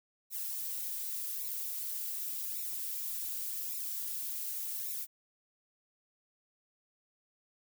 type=noise with flanger; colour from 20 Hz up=violet; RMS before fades=-38 dBFS; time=0.3-5.07 s; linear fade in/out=50 ms; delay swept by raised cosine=0.63 to 6.63 ms; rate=0.87 Hz; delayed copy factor=-0.85; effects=none